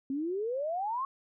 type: exponential sweep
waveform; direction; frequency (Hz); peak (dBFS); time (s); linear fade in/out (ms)
sine; up; 261.6 to 1108.7; -30; 0.1-1.05; 2
effects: none